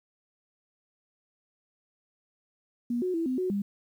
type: tone with pitch steps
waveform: sine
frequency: 240 / 366.1 / 330.7 / 256.6 / 368.6 / 201 Hz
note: B3 / F#4 / E4 / C4 / F#4 / G3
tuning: -49 / -18 / +6 / -34 / -7 / +44 cents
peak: -26 dBFS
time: 2.9-3.62 s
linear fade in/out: 5 ms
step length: 120 ms
effects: 10-bit